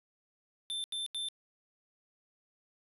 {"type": "tone bursts", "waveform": "square", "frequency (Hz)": 3555, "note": "A7", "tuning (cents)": 17, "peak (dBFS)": -35, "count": 3, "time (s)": [0.7, 1.286], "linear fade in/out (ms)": 0, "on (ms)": 140, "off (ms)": 83, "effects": ["resampled to 32000 Hz"]}